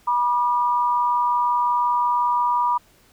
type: tone pair together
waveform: sine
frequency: 971.4 / 1197 Hz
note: B5 / D6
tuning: -29 / +33 cents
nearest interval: major third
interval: 362 cents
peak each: -18 / -24 dBFS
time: 0.07-2.78 s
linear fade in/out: 10 ms
effects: pink hiss -56 dBFS RMS until 3.12 s